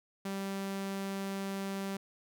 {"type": "tone", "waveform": "sawtooth", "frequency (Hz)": 195.5, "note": "G3", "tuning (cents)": -4, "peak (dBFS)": -31, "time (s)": [0.25, 1.97], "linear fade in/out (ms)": 5, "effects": []}